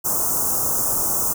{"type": "band-stop noise", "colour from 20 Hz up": "white", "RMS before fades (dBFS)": -21, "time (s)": [0.04, 1.34], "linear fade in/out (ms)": 20, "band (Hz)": [1300, 6000], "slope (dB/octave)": 48, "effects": []}